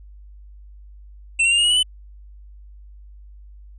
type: tone with pitch steps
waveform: square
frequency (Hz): 2696 / 2746 / 2798 / 2850 / 2903 / 2957 / 3012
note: E7 / F7 / F7 / F7 / F#7 / F#7 / F#7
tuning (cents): +38 / -30 / +3 / +34 / -34 / -2 / +30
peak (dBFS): -15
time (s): 1.39-1.831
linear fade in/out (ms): 10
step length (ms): 63
effects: added 50 Hz sine -40 dBFS peak until 3.78 s + resampled to 22050 Hz